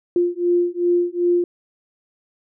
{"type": "beating tone pair", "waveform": "sine", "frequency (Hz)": [349.2, 351.8], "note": ["F4", "F4"], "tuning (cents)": [0, 13], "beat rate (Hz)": 2.6, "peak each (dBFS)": -19, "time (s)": [0.16, 1.44], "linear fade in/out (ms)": 2, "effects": []}